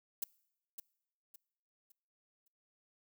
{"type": "noise with echo", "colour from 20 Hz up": "violet", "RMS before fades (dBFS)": -36, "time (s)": [0.22, 0.24], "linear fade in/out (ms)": 5, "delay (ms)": 560, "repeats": 4, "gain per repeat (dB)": -9, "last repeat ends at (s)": 2.48, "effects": ["noise-tail reverb RT60 0.8 s tail -23 dB re dry"]}